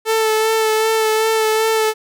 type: tone with vibrato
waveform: sawtooth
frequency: 440 Hz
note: A4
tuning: in tune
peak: -10 dBFS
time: 0.05-1.94 s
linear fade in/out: 50 ms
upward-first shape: sine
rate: 2.6 Hz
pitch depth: 20 cents each way
effects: none